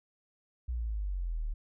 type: exponential sweep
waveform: sine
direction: down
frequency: 62.5 to 36.08 Hz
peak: -31 dBFS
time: 0.68-1.54 s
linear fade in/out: 10 ms
effects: none